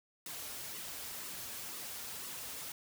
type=noise with flanger; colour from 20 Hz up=white; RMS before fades=-44 dBFS; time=0.26-2.72 s; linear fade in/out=2 ms; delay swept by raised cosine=1.2 to 6 ms; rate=2 Hz; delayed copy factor=-0.55; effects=none